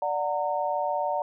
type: chord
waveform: sine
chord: D augmented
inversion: none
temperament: just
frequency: 587.3 / 734.2 / 917.7 Hz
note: D5 / F#5 / A#5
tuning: 0 / -14 / -27 cents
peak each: -29 dBFS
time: 0.02-1.22 s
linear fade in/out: 2 ms
effects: none